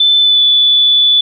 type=tone with pitch glide; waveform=sine; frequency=3520 to 3468 Hz; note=A7 to A7; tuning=0 to -26 cents; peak=-6 dBFS; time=0-1.21 s; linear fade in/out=5 ms; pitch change=-26 cents; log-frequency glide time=0.2-0.42 s; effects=none